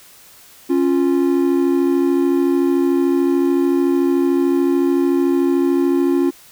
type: tone pair together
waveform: triangle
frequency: 275.6 / 349.2 Hz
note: C#4 / F4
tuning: -10 / 0 cents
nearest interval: major third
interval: 410 cents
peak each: -14 / -14 dBFS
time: 0.69-6.31 s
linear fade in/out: 20 ms
effects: white hiss -45 dBFS RMS until 6.51 s